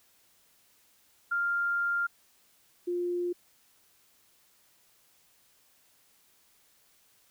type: tone pair in turn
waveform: sine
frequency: 1396.9 / 352.3 Hz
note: F6 / F4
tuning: 0 / +15 cents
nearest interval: 2 octaves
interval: 2385 cents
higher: first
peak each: -26 / -28 dBFS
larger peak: first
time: 1.31-2.07 / 2.87-3.33 s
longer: first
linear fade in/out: 10 ms
effects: white hiss -65 dBFS RMS until 7.3 s